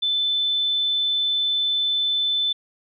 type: tone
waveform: sine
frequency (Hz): 3520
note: A7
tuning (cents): 0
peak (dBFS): -19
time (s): 0.02-2.53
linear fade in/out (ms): 10
effects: none